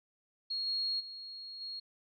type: tone with level steps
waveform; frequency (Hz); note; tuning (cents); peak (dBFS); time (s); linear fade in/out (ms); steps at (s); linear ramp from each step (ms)
sine; 4292; C8; +43; -33 / -31 / -43 / -39; 0.5-1.8; 10; 0.66 / 0.99 / 1.6; 20
effects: none